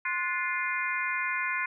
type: harmonic tone with a mistuned harmonic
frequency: 349.2 Hz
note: F4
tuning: in tune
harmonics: 3 / 4 / 5 / 6 / 7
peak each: -34 / -34 / -35 / -32 / -36 dBFS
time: 0.05-1.66 s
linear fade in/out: 5 ms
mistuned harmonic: 4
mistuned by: +80 cents
effects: none